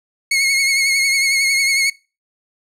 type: tone with vibrato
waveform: sawtooth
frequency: 2181 Hz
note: C#7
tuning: 29 cents flat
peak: -10 dBFS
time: 0.31-1.9 s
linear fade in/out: 5 ms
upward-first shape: triangle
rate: 11 Hz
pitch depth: 47 cents each way
effects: noise-tail reverb RT60 0.3 s tail -22 dB re dry + low-pass 11000 Hz 12 dB/octave